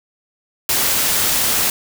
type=noise; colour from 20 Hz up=white; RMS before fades=-17 dBFS; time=0.69-1.7 s; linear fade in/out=2 ms; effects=none